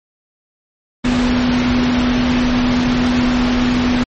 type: tone in noise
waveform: sine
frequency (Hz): 246.9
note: B3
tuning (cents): 0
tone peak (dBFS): -13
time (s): 1.04-4.04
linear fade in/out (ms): 10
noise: pink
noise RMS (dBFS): -19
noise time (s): 1.04-4.04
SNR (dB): +3
effects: low-pass 4000 Hz 12 dB/octave + MP3 32 kbps